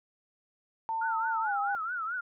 sine tone with pitch glide, 898 to 804.7 Hz, A5 to G5, +35 to +45 cents, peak -29 dBFS, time 0.89-1.75 s, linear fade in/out 0 ms, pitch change -190 cents, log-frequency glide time 1.43-1.51 s
sine tone with vibrato, 1380 Hz, F6, 21 cents flat, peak -31 dBFS, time 1.01-2.21 s, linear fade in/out 10 ms, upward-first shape triangle, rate 4.6 Hz, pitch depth 170 cents each way
effects none

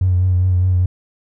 triangle tone with vibrato, 91.2 Hz, F#2, 24 cents flat, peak -8 dBFS, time 0.01-0.86 s, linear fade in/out 5 ms, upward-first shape triangle, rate 4.9 Hz, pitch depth 41 cents each way, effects tanh soft clip ceiling -9 dBFS

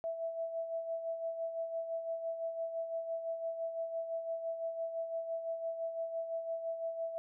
sine tone with tremolo, 660 Hz, E5, 2 cents sharp, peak -33 dBFS, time 0.04-7.18 s, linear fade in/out 0 ms, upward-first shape sine, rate 5.9 Hz, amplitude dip 55%, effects none

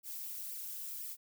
violet noise with flanger, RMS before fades -43 dBFS, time 0.03-1.17 s, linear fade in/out 50 ms, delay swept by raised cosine 0.37 to 3.67 ms, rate 2 Hz, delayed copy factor +0.7, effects none

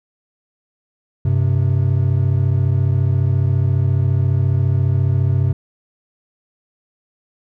triangle tone pair together, 96.27 / 130.81 Hz, G2 / C3, -31 / 0 cents, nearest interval perfect fourth, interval 531 cents, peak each -14 dBFS, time 1.25-5.53 s, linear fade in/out 5 ms, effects none

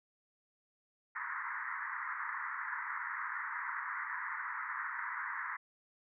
white band-pass noise, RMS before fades -40 dBFS, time 1.15-5.57 s, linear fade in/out 10 ms, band 930 to 2000 Hz, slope 96 dB/octave, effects none

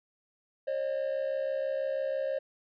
triangle tone pair together, 540 / 606.1 Hz, C#5 / D#5, -45 / -46 cents, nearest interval major second, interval 199 cents, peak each -28 / -31 dBFS, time 0.67-2.39 s, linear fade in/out 10 ms, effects tanh soft clip ceiling -22 dBFS + resampled to 11025 Hz

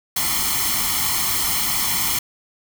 white noise with comb filter, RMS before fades -21 dBFS, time 0.16-2.19 s, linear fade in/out 5 ms, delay 0.94 ms, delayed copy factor +0.75, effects none

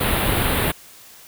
pink band-stop noise, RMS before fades -20 dBFS, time 0-0.72 s, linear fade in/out 10 ms, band 4000 to 9200 Hz, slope 48 dB/octave, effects white hiss -45 dBFS RMS until 1.27 s

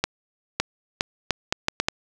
accelerating click train, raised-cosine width 0.2 ms, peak -3 dBFS, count 8, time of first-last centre 0.04-1.885 s, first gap 560 ms, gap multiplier 0.73, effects none

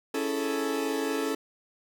40% pulse chord, A major seventh, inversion first, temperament equal, 277.2 / 329.6 / 415.3 / 440 Hz, C#4 / E4 / G#4 / A4, 0 / 0 / 0 / 0 cents, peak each -31 / -34 / -36 / -30 dBFS, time 0.14-1.35 s, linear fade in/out 5 ms, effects 10-bit

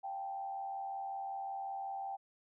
sine tone with frequency modulation, 784 Hz, G5, in tune, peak -38 dBFS, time 0.03-2.17 s, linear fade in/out 20 ms, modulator 85.4 Hz, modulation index 0.54, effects none

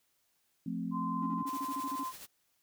sine chord, F major, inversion none, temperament equal, 174.61 / 220 / 261.6 Hz, F3 / A3 / C4, 0 / 0 / 0 cents, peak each -38 dBFS, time 0.66-1.43 s, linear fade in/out 5 ms
sine tone, 1036 Hz, C6, 17 cents flat, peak -35 dBFS, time 0.91-2.13 s, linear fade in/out 50 ms
triangle tone bursts, 277.2 Hz, C#4, in tune, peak -35 dBFS, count 11, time 1.22-2.035 s, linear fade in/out 5 ms, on 45 ms, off 32 ms
white noise with tremolo, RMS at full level -47 dBFS, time 1.46-2.27 s, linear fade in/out 20 ms, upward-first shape sine, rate 12 Hz, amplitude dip 50%
effects white hiss -75 dBFS RMS until 2.62 s

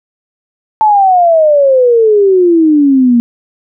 sine exponential sweep, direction down, 880 to 233.1 Hz, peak -4 dBFS, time 0.81-3.2 s, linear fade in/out 0 ms, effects none

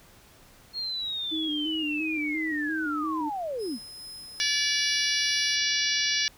sine linear sweep, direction down, 4300 to 196.5 Hz, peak -29 dBFS, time 0.73-3.79 s, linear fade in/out 50 ms
sine tone with vibrato, 307.4 Hz, D#4, 21 cents flat, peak -29 dBFS, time 1.31-3.3 s, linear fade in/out 20 ms, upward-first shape square, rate 2.9 Hz, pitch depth 48 cents each way
sawtooth tone with tremolo, 5100 Hz, D#8, 42 cents sharp, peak -37 dBFS, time 3.58-5.58 s, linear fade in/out 50 ms, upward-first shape sine, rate 2.4 Hz, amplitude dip 25%
harmonic tone, 576 Hz, D5, 34 cents flat, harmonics 3 / 4 / 5 / 6 / 7 / 8 / 9 / 10, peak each -32 / -32 / -32 / -32 / -32 / -32 / -32 / -32 dBFS, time 4.4-6.28 s, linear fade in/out 0 ms
effects pink hiss -55 dBFS RMS until 6.37 s

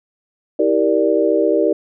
sine chord, E half-diminished seventh, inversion none, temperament equal with one note detuned, 323.4 / 392 / 466.2 / 587.3 Hz, E4 / G4 / Bb4 / D5, -33 / 0 / 0 / 0 cents, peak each -18 dBFS, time 0.59-1.73 s, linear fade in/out 5 ms, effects none

